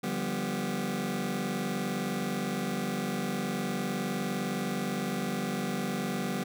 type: chord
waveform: sawtooth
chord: G dominant seventh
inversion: second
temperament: just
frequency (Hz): 147 / 176.4 / 196 / 245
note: D3 / F3 / G3 / B3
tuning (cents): +2 / +18 / 0 / -14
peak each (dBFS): -35 / -35 / -29 / -31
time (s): 0.03-6.44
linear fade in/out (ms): 10
effects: none